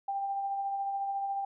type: tone with tremolo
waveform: sine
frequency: 791 Hz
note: G5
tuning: 15 cents sharp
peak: -29 dBFS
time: 0.08-1.45 s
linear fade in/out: 5 ms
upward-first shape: sine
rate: 14 Hz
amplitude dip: 30%
effects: none